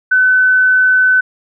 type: tone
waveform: sine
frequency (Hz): 1511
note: F#6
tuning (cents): +36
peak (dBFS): -7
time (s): 0.11-1.21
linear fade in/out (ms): 10
effects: none